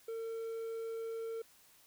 triangle tone, 453.4 Hz, A#4, 48 cents flat, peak -36 dBFS, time 0.08-1.42 s, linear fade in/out 5 ms, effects white hiss -64 dBFS RMS until 1.86 s

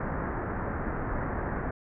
pink low-pass noise, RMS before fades -32 dBFS, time 0-1.71 s, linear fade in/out 5 ms, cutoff 1800 Hz, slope 48 dB/octave, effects none

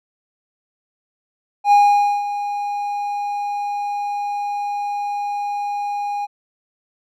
triangle tone with ADSR envelope, 818 Hz, G#5, 26 cents flat, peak -6 dBFS, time 1.64-6.27 s, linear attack 79 ms, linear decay 510 ms, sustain -13 dB, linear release 29 ms, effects none

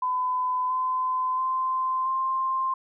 sine tone with pitch steps, 1009 / 1023.1 / 1037.4 / 1051.8 Hz, B5 / C6 / C6 / C6, +37 / -39 / -15 / +9 cents, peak -23 dBFS, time 0.02-2.74 s, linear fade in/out 5 ms, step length 680 ms, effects none

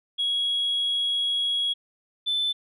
sine tone pair in turn, 3322 / 3520 Hz, G#7 / A7, 0 / 0 cents, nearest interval minor second, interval 100 cents, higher second, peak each -21 dBFS, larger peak neither, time 0.18-1.74 / 2.26-2.53 s, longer first, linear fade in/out 20 ms, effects tanh soft clip ceiling -19 dBFS

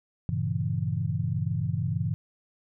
sine chord, G diminished seventh, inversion none, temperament equal, 98 / 116.54 / 138.59 / 164.81 Hz, G2 / Bb2 / Db3 / Fb3, 0 / 0 / 0 / 0 cents, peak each -31 dBFS, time 0.29-2.14 s, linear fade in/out 0 ms, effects none

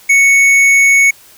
sine tone with tanh clipping, 2217 Hz, C#7, in tune, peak -7 dBFS, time 0.09-1.11 s, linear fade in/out 10 ms, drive 11 dB, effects white hiss -42 dBFS RMS until 1.37 s

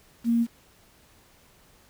sine tone with quantisation, 233.1 Hz, A#3, in tune, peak -19 dBFS, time 0.24-0.47 s, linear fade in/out 50 ms, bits 8, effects pink hiss -58 dBFS RMS until 1.89 s

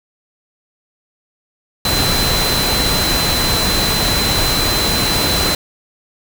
sine tone in noise, 4048 Hz, B7, 42 cents sharp, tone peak -18 dBFS, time 1.85-5.55 s, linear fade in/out 2 ms, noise pink, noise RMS -17 dBFS, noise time 1.85-5.55 s, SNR -4 dB, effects none

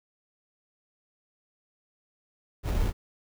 brown noise with sample-and-hold, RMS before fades -26 dBFS, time 2.63-2.93 s, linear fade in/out 50 ms, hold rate 3150 Hz, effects none

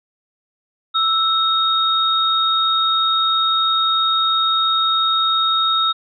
sine tone pair together, 1318.5 / 3729 Hz, E6 / A#7, 0 / 0 cents, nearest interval octave + tritone, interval 1800 cents, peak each -17 dBFS, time 0.94-5.93 s, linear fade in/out 20 ms, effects none

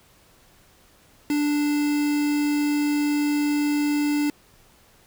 triangle tone with quantisation, 293.7 Hz, D4, in tune, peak -18 dBFS, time 1.3-4.3 s, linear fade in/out 2 ms, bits 5, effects pink hiss -56 dBFS RMS until 5.06 s

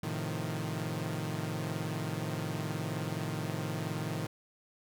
sawtooth chord, F dominant seventh, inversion first, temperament equal with one note detuned, 110 / 131.34 / 155.56 / 174.61 Hz, A2 / C3 / Eb3 / F3, 0 / +7 / 0 / 0 cents, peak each -35 / -37 / -33 / -37 dBFS, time 0.03-4.27 s, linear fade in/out 5 ms, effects none

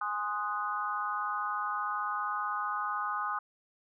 sine chord, Ab dominant seventh, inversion none, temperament equal, 830.6 / 1046.5 / 1244.5 / 1480 Hz, Ab5 / C6 / Eb6 / Gb6, 0 / 0 / 0 / 0 cents, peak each -38 / -38 / -33 / -39 dBFS, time 0.01-3.39 s, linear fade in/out 5 ms, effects none

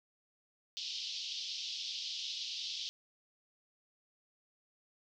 pink band-pass noise, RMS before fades -41 dBFS, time 0.77-2.89 s, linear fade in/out 0 ms, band 3000 to 5500 Hz, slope 48 dB/octave, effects none

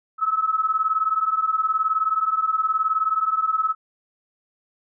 sine beating tone pair, 1282 / 1301 Hz, E6 / E6, -49 / -23 cents, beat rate 19 Hz, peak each -23 / -21 dBFS, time 0.18-3.75 s, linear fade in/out 50 ms, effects none

